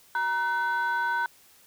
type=tone pair together; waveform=sine; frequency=944 / 1512.6 Hz; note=A#5 / F#6; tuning=+22 / +38 cents; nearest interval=minor sixth; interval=816 cents; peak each=-25 dBFS; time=0.15-1.26 s; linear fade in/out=2 ms; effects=tanh soft clip ceiling -21 dBFS + white hiss -57 dBFS RMS until 1.66 s